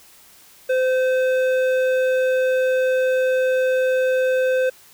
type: tone with hard clipping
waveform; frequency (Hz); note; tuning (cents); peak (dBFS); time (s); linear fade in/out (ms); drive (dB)
sine; 515; C5; -28; -18; 0.69-4.7; 10; 10
effects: white hiss -49 dBFS RMS until 4.93 s